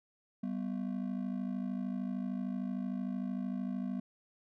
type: ring-modulated tone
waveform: triangle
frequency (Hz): 220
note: A3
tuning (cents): 0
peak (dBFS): -29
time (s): 0.43-4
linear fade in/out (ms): 5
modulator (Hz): 26.6
effects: none